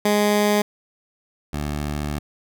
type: tone pair in turn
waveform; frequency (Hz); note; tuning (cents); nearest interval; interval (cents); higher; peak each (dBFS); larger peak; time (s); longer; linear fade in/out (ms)
15% pulse; 207.7 / 73.82; G#3 / D2; 0 / +9; octave + tritone; 1791; first; -10 / -18; first; 0.05-0.62 / 1.53-2.19; second; 5
effects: none